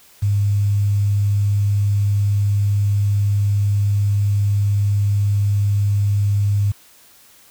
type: tone with quantisation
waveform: sine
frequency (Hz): 101.6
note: G#2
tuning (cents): -38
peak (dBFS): -14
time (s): 0.22-6.72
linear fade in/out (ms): 10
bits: 7
effects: white hiss -49 dBFS RMS until 7.5 s